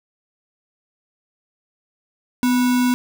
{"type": "tone with sample-and-hold", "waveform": "sine", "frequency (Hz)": 249.9, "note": "B3", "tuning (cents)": 21, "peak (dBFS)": -14, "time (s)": [2.43, 2.94], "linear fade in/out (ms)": 0, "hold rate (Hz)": 1225, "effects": []}